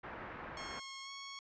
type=low-pass noise; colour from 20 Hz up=white; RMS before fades=-47 dBFS; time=0.03-0.8 s; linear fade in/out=10 ms; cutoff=1800 Hz; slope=24 dB/octave
type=tone with pitch glide; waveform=10% pulse; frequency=1084 to 1103.6 Hz; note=C#6 to C#6; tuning=-39 to -8 cents; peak=-37 dBFS; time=0.57-1.39 s; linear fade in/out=2 ms; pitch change=+31 cents; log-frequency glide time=1.03-1.1 s
effects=resampled to 16000 Hz